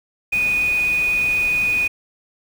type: tone in noise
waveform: sine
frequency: 2477 Hz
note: D#7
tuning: 8 cents flat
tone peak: -16 dBFS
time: 0.32-1.88 s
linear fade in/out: 10 ms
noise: pink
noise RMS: -34 dBFS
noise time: 0.32-1.88 s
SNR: +15 dB
effects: none